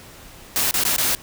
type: noise with dropouts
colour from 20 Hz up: white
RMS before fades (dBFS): -20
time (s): 0.56-1.15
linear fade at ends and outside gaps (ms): 0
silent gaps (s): 0.71-0.741 / 0.836-0.851 / 0.963-0.982
effects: pink hiss -43 dBFS RMS until 1.22 s